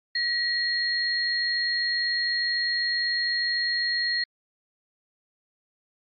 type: tone pair together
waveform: sine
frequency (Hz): 1909 / 4258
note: A#6 / C8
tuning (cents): +41 / +30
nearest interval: octave + major second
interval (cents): 1389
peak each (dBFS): -26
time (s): 0.15-4.24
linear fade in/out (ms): 5
effects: Opus 48 kbps